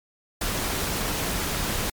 pink noise, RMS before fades -27 dBFS, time 0.41-1.9 s, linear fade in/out 5 ms, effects MP3 96 kbps

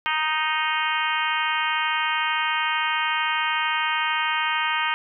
harmonic tone, 311.1 Hz, D#4, in tune, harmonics 3 / 4 / 5 / 6 / 7 / 8 / 9 / 10, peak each -27 / -28 / -29 / -30 / -30 / -31 / -32 / -32 dBFS, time 0.06-4.94 s, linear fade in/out 0 ms, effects none

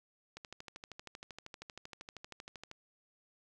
click train, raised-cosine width 0.2 ms, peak -29 dBFS, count 31, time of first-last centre 0.37-2.714 s, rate 12.8 Hz, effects none

